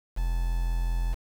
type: tone with quantisation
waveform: triangle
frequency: 42.61 Hz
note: F1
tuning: 42 cents flat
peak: -22 dBFS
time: 0.16-1.15 s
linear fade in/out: 20 ms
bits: 7
effects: none